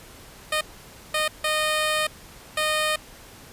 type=tone bursts at uneven times; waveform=10% pulse; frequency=615 Hz; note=D#5; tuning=20 cents flat; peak=-13 dBFS; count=4; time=0.52-0.61 / 1.14-1.28 / 1.44-2.07 / 2.57-2.96 s; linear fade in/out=5 ms; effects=pink hiss -46 dBFS RMS until 3.52 s + resampled to 32000 Hz